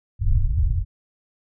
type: low-pass noise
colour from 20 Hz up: pink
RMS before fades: -19 dBFS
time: 0.19-0.85 s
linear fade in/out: 50 ms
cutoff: 120 Hz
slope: 48 dB/octave
effects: none